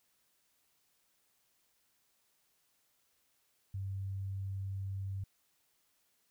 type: tone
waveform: sine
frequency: 97.1 Hz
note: G2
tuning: 16 cents flat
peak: -36 dBFS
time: 3.74-5.24 s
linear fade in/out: 5 ms
effects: white hiss -75 dBFS RMS until 6.3 s